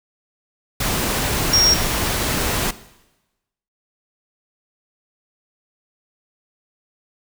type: tone in noise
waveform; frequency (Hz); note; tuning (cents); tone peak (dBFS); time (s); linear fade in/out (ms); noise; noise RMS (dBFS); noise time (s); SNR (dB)
sine; 5588; F8; 0; -12; 1.53-1.74; 5; pink; -21; 0.8-2.71; +6
effects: noise-tail reverb RT60 1.0 s tail -17 dB re dry